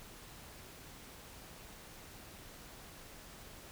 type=silence; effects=pink hiss -53 dBFS RMS until 3.71 s